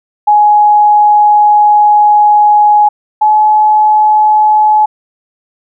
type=tone pair in turn; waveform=sine; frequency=837 / 852.6 Hz; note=G#5 / G#5; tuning=+13 / +45 cents; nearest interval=unison; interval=32 cents; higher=second; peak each=-3 / -4 dBFS; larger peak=first; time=0.27-2.89 / 3.21-4.86 s; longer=first; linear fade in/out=10 ms; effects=none